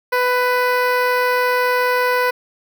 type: tone with notch filter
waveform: 15% pulse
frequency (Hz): 497.2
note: B4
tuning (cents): +12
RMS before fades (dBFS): -17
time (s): 0.12-2.31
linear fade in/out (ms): 10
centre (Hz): 7500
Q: 0.53
effects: none